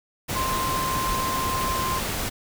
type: tone in noise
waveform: sine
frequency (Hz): 1046.5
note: C6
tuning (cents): 0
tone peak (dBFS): -25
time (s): 0.35-2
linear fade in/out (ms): 20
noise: pink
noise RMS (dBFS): -28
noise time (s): 0.28-2.3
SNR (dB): 0
effects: none